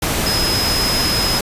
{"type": "tone in noise", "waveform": "sine", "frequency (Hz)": 5090, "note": "D#8", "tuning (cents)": 39, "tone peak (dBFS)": -18, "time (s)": [0.26, 1.39], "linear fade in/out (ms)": 5, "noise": "pink", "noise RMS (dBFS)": -19, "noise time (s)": [0.02, 1.41], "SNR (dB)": -2, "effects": ["resampled to 32000 Hz"]}